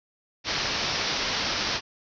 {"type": "low-pass noise", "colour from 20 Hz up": "white", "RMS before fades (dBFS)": -28, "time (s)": [0.44, 1.81], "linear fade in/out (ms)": 50, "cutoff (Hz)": 5800, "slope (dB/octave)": 96, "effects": []}